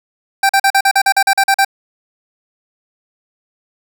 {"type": "tone bursts", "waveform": "25% pulse", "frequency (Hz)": 784, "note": "G5", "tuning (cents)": 0, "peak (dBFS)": -5, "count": 12, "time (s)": [0.43, 1.648], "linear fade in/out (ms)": 5, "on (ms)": 63, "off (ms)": 42, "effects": []}